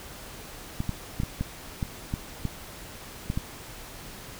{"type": "clicks", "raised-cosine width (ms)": 5, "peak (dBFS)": -15, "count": 10, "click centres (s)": [0.804, 0.893, 1.201, 1.234, 1.41, 1.828, 2.139, 2.453, 3.301, 3.375], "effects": ["pink hiss -43 dBFS RMS until 4.39 s"]}